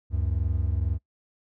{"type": "tone pair together", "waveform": "triangle", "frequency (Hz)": [72, 93.99], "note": ["D2", "F#2"], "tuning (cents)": [-34, 28], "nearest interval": "perfect fourth", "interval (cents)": 462, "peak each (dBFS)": [-24, -25], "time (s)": [0.1, 0.99], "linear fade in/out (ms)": 50, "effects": ["noise-tail reverb RT60 0.1 s tail -21 dB re dry"]}